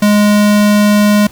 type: tone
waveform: square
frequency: 207.7 Hz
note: G#3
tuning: in tune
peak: -7 dBFS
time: 0.02-1.27 s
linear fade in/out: 5 ms
effects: pink hiss -38 dBFS RMS until 1.31 s